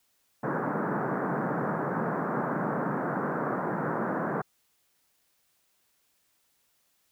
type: band-pass noise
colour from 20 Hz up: pink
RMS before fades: -30 dBFS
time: 0.43-4.42 s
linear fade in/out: 10 ms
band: 140 to 1600 Hz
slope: 48 dB/octave
effects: white hiss -71 dBFS RMS until 7.11 s